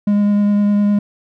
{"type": "tone with vibrato", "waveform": "triangle", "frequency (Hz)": 205.2, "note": "G#3", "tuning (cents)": -21, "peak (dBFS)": -9, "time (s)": [0.07, 0.99], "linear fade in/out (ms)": 5, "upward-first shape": "sine", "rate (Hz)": 9.8, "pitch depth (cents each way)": 10, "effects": []}